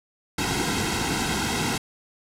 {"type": "noise with comb filter", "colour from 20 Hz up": "pink", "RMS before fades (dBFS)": -25, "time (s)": [0.38, 1.78], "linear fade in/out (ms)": 5, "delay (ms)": 1.7, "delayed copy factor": -0.85, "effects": ["low-pass 9000 Hz 12 dB/octave"]}